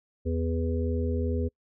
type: harmonic tone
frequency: 82.41 Hz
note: E2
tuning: in tune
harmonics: 1 / 3 / 5 / 6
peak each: -27 / -32 / -34 / -35 dBFS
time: 0.25-1.49 s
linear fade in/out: 20 ms
effects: noise-tail reverb RT60 0.1 s tail -26 dB re dry